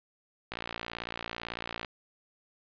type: click train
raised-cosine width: 0.3 ms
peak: -19 dBFS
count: 78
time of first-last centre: 0.52-1.848 s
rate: 58 Hz
effects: resampled to 11025 Hz + 10-bit